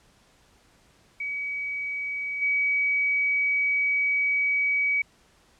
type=tone with level steps; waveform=sine; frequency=2270 Hz; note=C#7; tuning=41 cents sharp; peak=-28 / -21 dBFS; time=1.2-5.02 s; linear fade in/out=5 ms; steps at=2.41 s; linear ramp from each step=20 ms; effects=pink hiss -60 dBFS RMS until 5.59 s + low-pass 9000 Hz 12 dB/octave